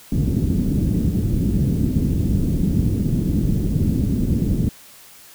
white low-pass noise, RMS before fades -19 dBFS, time 0.12-4.69 s, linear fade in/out 2 ms, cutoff 250 Hz, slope 24 dB/octave, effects white hiss -45 dBFS RMS until 5.34 s

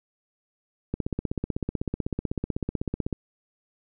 click train, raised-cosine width 3 ms, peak -14 dBFS, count 36, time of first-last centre 0.94-3.127 s, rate 16 Hz, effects none

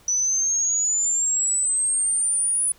sine exponential sweep, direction up, 5920 to 9956 Hz, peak -19 dBFS, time 0.08-2.72 s, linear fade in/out 2 ms, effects pink hiss -54 dBFS RMS until 2.78 s

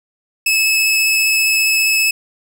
sawtooth tone with vibrato, 2597 Hz, E7, 26 cents flat, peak -9 dBFS, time 0.46-2.11 s, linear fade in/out 5 ms, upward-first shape triangle, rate 15 Hz, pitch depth 10 cents each way, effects none

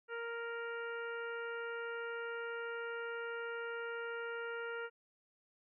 harmonic tone, 466.2 Hz, A#4, in tune, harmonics 1 / 2 / 3 / 4 / 5 / 6, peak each -42 / -51 / -43 / -51 / -56 / -56 dBFS, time 0.08-4.9 s, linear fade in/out 50 ms, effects none

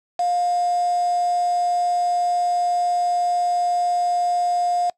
sine tone with quantisation, 707 Hz, F5, 21 cents sharp, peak -18 dBFS, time 0.19-4.9 s, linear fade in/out 5 ms, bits 5, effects noise-tail reverb RT60 0.1 s tail -22 dB re dry + low-pass 6000 Hz 12 dB/octave

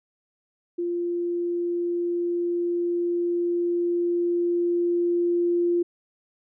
sine tone with level ramp, 347.2 Hz, F4, 10 cents flat, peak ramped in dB -24 to -19 dBFS, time 0.78-5.83 s, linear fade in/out 10 ms, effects none

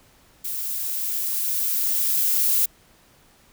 violet noise with level ramp, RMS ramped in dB -29 to -19 dBFS, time 0.44-2.66 s, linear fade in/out 10 ms, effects pink hiss -56 dBFS RMS until 3.52 s

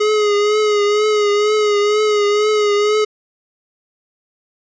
square tone with vibrato, 418.8 Hz, G#4, 15 cents sharp, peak -13 dBFS, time 0-3.05 s, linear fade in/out 10 ms, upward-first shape triangle, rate 2.1 Hz, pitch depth 46 cents each way, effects resampled to 16000 Hz

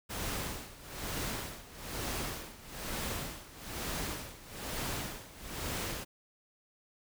pink noise with tremolo, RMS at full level -36 dBFS, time 0.09-6.05 s, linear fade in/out 20 ms, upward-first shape sine, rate 1.1 Hz, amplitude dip 85%, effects none

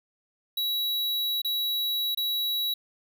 square tone with dropouts, 3900 Hz, B7, 23 cents flat, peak -26 dBFS, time 0.57-2.74 s, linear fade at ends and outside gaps 5 ms, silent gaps 1.418-1.447 / 2.148-2.173 s, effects none

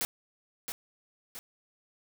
white noise with echo, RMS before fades -31 dBFS, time 0.01-0.05 s, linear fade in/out 0 ms, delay 670 ms, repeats 2, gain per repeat -6 dB, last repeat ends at 1.39 s, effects none

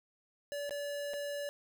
square tone with dropouts, 575 Hz, D5, 37 cents flat, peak -37 dBFS, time 0.52-1.49 s, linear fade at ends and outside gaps 0 ms, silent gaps 0.694-0.708 / 1.135-1.139 s, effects none

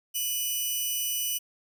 5% pulse tone pair together, 2486 / 2960 Hz, D#7 / F#7, -2 / 0 cents, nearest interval minor third, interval 302 cents, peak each -31 / -19 dBFS, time 0.14-1.39 s, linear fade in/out 20 ms, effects none

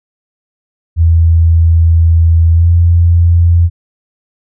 sine tone with pitch glide, 82.7 to 85.37 Hz, E2 to F2, +6 to -39 cents, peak -4 dBFS, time 0.96-3.7 s, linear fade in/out 50 ms, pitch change +55 cents, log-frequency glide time 2.53-2.68 s, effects none

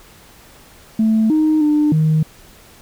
sine tone with pitch steps, 220.1 / 310.3 / 299.6 / 156.3 Hz, A3 / D#4 / D4 / D#3, +1 / -5 / +35 / +8 cents, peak -10 dBFS, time 0.99-2.23 s, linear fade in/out 5 ms, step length 310 ms, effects tanh soft clip ceiling -8 dBFS + pink hiss -45 dBFS RMS until 2.81 s

